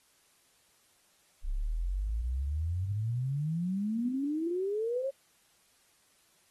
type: exponential sweep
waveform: sine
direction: up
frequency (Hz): 31.6 to 554.4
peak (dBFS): -29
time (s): 1.43-5.11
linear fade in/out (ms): 20
effects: white hiss -67 dBFS RMS until 6.5 s + AAC 32 kbps